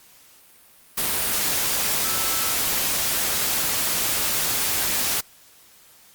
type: tone in noise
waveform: sine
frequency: 1318.5 Hz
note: E6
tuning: in tune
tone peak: -34 dBFS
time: 2.04-2.55 s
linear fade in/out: 10 ms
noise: white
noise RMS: -23 dBFS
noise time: 0.97-5.21 s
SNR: -14 dB
effects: white hiss -52 dBFS RMS until 6.14 s + Opus 48 kbps